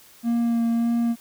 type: tone with vibrato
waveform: triangle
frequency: 233.1 Hz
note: A#3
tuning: in tune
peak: -17 dBFS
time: 0.23-1.16 s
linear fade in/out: 50 ms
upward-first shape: sine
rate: 1.7 Hz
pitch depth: 13 cents each way
effects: white hiss -51 dBFS RMS until 1.2 s